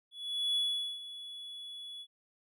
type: tone with ADSR envelope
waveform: triangle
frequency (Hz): 3400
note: G#7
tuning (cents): +40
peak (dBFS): -26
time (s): 0.11-2.07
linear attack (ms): 450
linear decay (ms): 430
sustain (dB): -15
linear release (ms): 60
effects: none